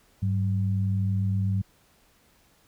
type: tone pair together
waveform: sine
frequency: 100.38 / 189.5 Hz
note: G2 / F#3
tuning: +42 / +42 cents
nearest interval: major seventh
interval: 1100 cents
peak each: -23 / -30 dBFS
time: 0.22-1.62 s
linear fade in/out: 10 ms
effects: pink hiss -62 dBFS RMS until 2.67 s